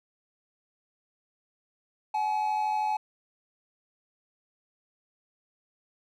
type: tone pair together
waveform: triangle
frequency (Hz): 758.2 / 851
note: F#5 / G#5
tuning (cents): +42 / +42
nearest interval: major second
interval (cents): 200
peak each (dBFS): -32 / -24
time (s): 2.14-2.97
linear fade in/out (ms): 5
effects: none